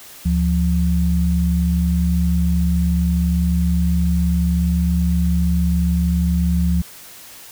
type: tone pair together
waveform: sine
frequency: 73.62 / 174.3 Hz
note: D2 / F3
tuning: +5 / -3 cents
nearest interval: octave + minor third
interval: 1492 cents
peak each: -17 dBFS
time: 0.25-6.82 s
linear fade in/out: 10 ms
effects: white hiss -40 dBFS RMS until 7.51 s